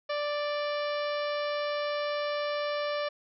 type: harmonic tone with a mistuned harmonic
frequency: 587.3 Hz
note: D5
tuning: in tune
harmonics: 1 / 2 / 3 / 4 / 5 / 6 / 7 / 8 / 9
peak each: -30 / -36 / -40 / -42 / -44 / -46 / -47 / -48 / -49 dBFS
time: 0.09-3.09 s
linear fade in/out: 10 ms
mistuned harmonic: 9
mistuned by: +41 cents
effects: none